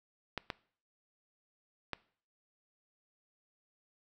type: clicks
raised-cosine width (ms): 0.3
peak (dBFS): -19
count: 3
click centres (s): 0.377 / 0.502 / 1.933
effects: noise-tail reverb RT60 0.5 s tail -21 dB re dry